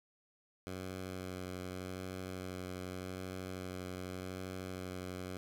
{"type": "tone with vibrato", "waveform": "10% pulse", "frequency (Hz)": 92.4, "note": "F#2", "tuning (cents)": -2, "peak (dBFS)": -33, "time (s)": [0.67, 5.37], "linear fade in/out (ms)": 0, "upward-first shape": "sine", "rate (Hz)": 0.85, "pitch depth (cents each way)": 14, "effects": []}